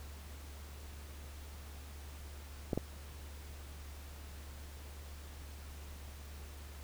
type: clicks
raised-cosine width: 2 ms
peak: -19 dBFS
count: 2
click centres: 2.732 / 2.776 s
effects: added 72 Hz sine -47 dBFS peak until 6.83 s + pink hiss -55 dBFS RMS until 6.83 s